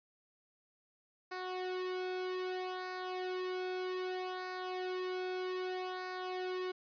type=tone with flanger; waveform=sawtooth; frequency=368.3 Hz; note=F#4; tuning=8 cents flat; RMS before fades=-39 dBFS; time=1.31-6.72 s; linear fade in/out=10 ms; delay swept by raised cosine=0.31 to 1.71 ms; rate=0.63 Hz; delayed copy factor=-0.75; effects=resampled to 11025 Hz